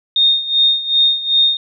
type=tone with tremolo; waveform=sine; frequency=3681 Hz; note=A#7; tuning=23 cents flat; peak=-8 dBFS; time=0.16-1.57 s; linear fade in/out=2 ms; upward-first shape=sine; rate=2.6 Hz; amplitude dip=80%; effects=none